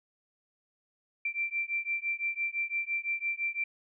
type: beating tone pair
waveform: sine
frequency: 2349 / 2354.9 Hz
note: D7 / D7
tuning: 0 / +4 cents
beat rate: 5.9 Hz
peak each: -33 / -33 dBFS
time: 1.25-3.64 s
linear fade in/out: 5 ms
effects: none